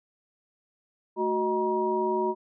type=tone cluster; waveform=sine; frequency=219.7 / 370.6 / 623 / 952 Hz; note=A3 / F#4 / D#5 / A#5; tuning=-2 / +3 / +2 / +36 cents; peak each=-34 / -26 / -34 / -28 dBFS; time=1.16-2.35 s; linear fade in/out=50 ms; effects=none